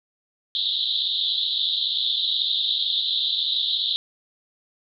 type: band-pass noise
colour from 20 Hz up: pink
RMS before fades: -24 dBFS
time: 0.55-3.96 s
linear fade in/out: 0 ms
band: 3400 to 4000 Hz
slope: 96 dB/octave
effects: none